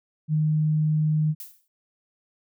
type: tone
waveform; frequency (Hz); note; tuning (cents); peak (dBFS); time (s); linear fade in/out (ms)
sine; 154.1; D#3; -16; -19; 0.28-1.35; 50
type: noise with exponential decay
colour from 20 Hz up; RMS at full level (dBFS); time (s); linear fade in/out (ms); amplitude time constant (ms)
violet; -35; 1.4-1.68; 1; 59
effects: none